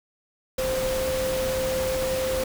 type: tone in noise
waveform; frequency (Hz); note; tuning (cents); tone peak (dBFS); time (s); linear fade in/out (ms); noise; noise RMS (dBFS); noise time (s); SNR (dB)
sine; 521; C5; -7; -24; 0.58-2.44; 5; pink; -31; 0.58-2.44; +4
effects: none

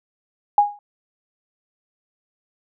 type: tone with exponential decay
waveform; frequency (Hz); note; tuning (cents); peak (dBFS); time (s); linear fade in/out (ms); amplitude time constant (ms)
sine; 823; G#5; -16; -7; 0.58-0.79; 2; 45
effects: none

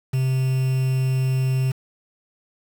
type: tone with quantisation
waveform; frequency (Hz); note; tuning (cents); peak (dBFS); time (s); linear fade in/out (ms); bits
triangle; 130.81; C3; 0; -16; 0.13-1.72; 10; 6
effects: none

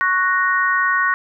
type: chord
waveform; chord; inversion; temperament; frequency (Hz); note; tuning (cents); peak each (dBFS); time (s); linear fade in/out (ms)
sine; F# major; second; equal; 1108.7 / 1480 / 1864.7; C#6 / F#6 / A#6; 0 / 0 / 0; -19; 0.01-1.14; 0
effects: none

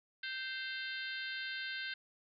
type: harmonic tone with a mistuned harmonic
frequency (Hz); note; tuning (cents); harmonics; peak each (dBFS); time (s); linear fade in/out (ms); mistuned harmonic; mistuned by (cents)
521; C5; -7; 3 / 4 / 5 / 6 / 7 / 8 / 9; -41 / -47 / -49 / -49 / -48 / -49 / -53; 0.23-1.94; 5; 5; +51
effects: none

